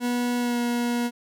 40% pulse tone with pitch glide, 243.3 to 239.8 Hz, B3 to A#3, -26 to +49 cents, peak -22 dBFS, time 0-1.11 s, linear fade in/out 50 ms, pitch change -25 cents, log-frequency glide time 0.38-0.58 s, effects none

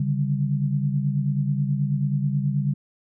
sine tone cluster, 140.5 / 149.8 / 196.6 Hz, C#3 / D3 / G3, +24 / +35 / +5 cents, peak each -22 / -28 / -27 dBFS, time 0-2.74 s, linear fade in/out 5 ms, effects none

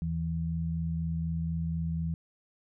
sine tone pair together, 80.09 / 164.2 Hz, E2 / E3, -49 / -6 cents, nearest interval octave, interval 1243 cents, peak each -34 / -30 dBFS, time 0.02-2.14 s, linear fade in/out 0 ms, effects none

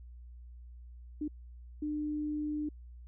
sine tone bursts at uneven times, 300 Hz, D4, 37 cents sharp, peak -32 dBFS, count 2, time 1.21-1.28 / 1.82-2.69 s, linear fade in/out 5 ms, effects added 60 Hz sine -47 dBFS peak until 3.07 s

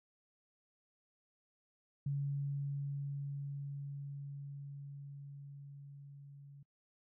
sine tone with level ramp, 141 Hz, C#3, 30 cents sharp, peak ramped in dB -33 to -52 dBFS, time 2.06-6.63 s, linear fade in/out 5 ms, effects noise-tail reverb RT60 0.1 s tail -25 dB re dry

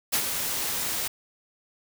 white noise with ADSR envelope, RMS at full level -23 dBFS, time 0.12-1.08 s, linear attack 19 ms, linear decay 79 ms, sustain -6 dB, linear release 8 ms, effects none

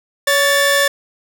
sawtooth tone pair together, 562.4 / 1760 Hz, C#5 / A6, +25 / 0 cents, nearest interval octave + minor sixth, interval 1975 cents, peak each -11 dBFS, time 0.27-0.88 s, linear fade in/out 5 ms, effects none

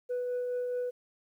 sine tone with tremolo, 493.9 Hz, B4, in tune, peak -27 dBFS, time 0.09-0.91 s, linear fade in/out 20 ms, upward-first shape triangle, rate 4.7 Hz, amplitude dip 30%, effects tanh soft clip ceiling -28 dBFS + 11-bit

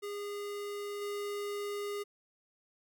square tone with level steps, 408.7 Hz, G#4, 28 cents flat, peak -38 / -36 dBFS, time 0.02-2.04 s, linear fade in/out 20 ms, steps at 1.01 s, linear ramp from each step 10 ms, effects none

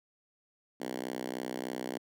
5% pulse tone with high-pass filter, 63.3 Hz, B1, 43 cents sharp, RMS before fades -38 dBFS, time 0.8-1.98 s, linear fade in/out 10 ms, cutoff 260 Hz, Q 1.8, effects none

